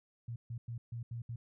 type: tone bursts at uneven times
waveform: sine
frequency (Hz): 117.4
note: A#2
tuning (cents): +13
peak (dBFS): -38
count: 6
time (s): 0.28-0.36 / 0.5-0.58 / 0.68-0.78 / 0.92-1.03 / 1.11-1.22 / 1.29-1.36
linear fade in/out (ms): 5
effects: none